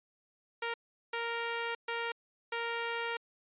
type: tone bursts at uneven times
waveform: 10% pulse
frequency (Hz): 465.7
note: A#4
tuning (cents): -2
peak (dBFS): -25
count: 4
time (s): 0.62-0.74 / 1.13-1.75 / 1.88-2.12 / 2.52-3.17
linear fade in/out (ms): 5
effects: resampled to 8000 Hz